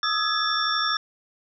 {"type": "tone cluster", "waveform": "sine", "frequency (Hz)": [1240, 1312, 1685, 3549, 5480], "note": ["D#6", "E6", "G#6", "A7", "F8"], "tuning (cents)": [-6, -9, 25, 14, -34], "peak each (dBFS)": -28, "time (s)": [0.03, 0.97], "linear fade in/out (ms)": 2, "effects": []}